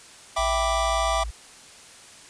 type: chord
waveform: square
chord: E minor seventh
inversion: none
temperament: equal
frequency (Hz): 659.3 / 784 / 987.8 / 1174.7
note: E5 / G5 / B5 / D6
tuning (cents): 0 / 0 / 0 / 0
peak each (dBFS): -27 / -29 / -32 / -27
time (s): 0.36-1.24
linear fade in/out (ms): 10
type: tone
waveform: sine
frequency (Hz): 55.6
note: A1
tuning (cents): +19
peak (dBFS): -29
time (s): 0.38-1.31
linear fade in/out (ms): 10
effects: white hiss -47 dBFS RMS until 2.29 s + resampled to 22050 Hz